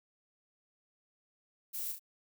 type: noise with echo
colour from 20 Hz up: violet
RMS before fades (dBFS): -39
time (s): 1.73-1.93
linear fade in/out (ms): 20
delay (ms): 33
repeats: 2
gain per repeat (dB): -5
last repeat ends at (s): 1.996
effects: none